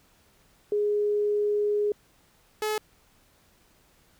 sine / sawtooth tone pair in turn, 415.3 / 428 Hz, G#4 / A4, 0 / -48 cents, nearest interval minor second, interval 52 cents, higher second, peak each -22 dBFS, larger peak neither, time 0.72-1.92 / 2.62-2.78 s, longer first, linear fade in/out 2 ms, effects pink hiss -62 dBFS RMS until 4.19 s

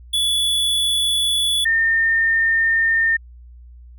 square / sine tone pair in turn, 3429 / 1816.4 Hz, A7 / A#6, -45 / -45 cents, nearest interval major seventh, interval 1100 cents, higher first, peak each -17 / -14 dBFS, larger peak second, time 0.13-1.65 / 1.65-3.17 s, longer neither, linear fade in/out 10 ms, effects added 60 Hz sine -39 dBFS peak until 3.98 s

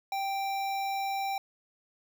square tone with notch filter, 784 Hz, G5, in tune, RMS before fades -32 dBFS, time 0.12-1.38 s, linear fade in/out 2 ms, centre 8900 Hz, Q 1.4, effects none

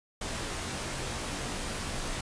pink noise with comb filter, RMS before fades -35 dBFS, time 0.21-2.21 s, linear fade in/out 5 ms, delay 19 ms, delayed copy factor -0.75, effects resampled to 22050 Hz

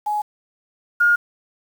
sine tone pair in turn, 839 / 1423.7 Hz, G#5 / F6, +17 / +33 cents, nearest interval major sixth, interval 916 cents, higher second, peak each -19 / -12 dBFS, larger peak second, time 0.06-0.22 / 1-1.16 s, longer neither, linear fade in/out 10 ms, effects 7-bit

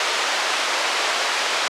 pink band-pass noise, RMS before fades -22 dBFS, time 0-1.68 s, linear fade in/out 2 ms, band 710 to 5700 Hz, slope 12 dB/octave, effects high-pass 300 Hz 12 dB/octave + low-pass 9000 Hz 12 dB/octave

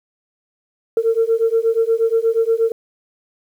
sine beating tone pair, 450 / 458.4 Hz, A4 / A#4, +39 / -29 cents, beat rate 8.4 Hz, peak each -16 dBFS, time 0.97-2.72 s, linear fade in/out 2 ms, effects tanh soft clip ceiling -7 dBFS + 8-bit

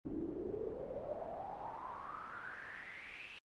brown noise with band-pass filter sweep, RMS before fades -45 dBFS, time 0.05-3.39 s, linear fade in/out 5 ms, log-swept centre 290 to 2800 Hz, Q 7.7, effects Opus 32 kbps

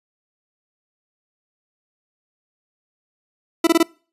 40% pulse tone bursts, 331.3 Hz, E4, 9 cents sharp, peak -10 dBFS, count 4, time 3.64-3.83 s, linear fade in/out 5 ms, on 31 ms, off 22 ms, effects noise-tail reverb RT60 0.4 s tail -25 dB re dry + resampled to 32000 Hz

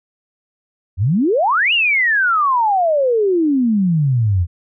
sine exponential two-way sweep, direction up then down, 82.41 to 2923 to 82.41 Hz, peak -12 dBFS, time 0.97-4.47 s, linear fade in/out 50 ms, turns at 1.73 s, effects none

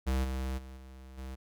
square tone with level steps, 65.41 Hz, C2, in tune, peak -28 / -33 / -45 / -48 / -40 dBFS, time 0.06-1.36 s, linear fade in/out 20 ms, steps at 0.23 / 0.57 / 0.76 / 1.17 s, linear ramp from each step 20 ms, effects none

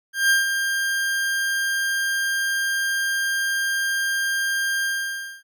40% pulse tone with ADSR envelope, 1597 Hz, G6, 32 cents sharp, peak -13 dBFS, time 0.13-5.43 s, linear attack 170 ms, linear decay 150 ms, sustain -7 dB, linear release 590 ms, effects none

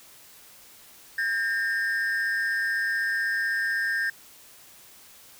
triangle ring-modulated tone, 1710 Hz, A6, 50 cents flat, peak -19 dBFS, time 1.18-4.1 s, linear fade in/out 5 ms, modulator 108 Hz, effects white hiss -51 dBFS RMS until 5.39 s

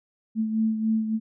sine beating tone pair, 220 / 223.5 Hz, A3 / A3, 0 / +27 cents, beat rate 3.5 Hz, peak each -22 / -30 dBFS, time 0.35-1.2 s, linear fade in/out 50 ms, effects none

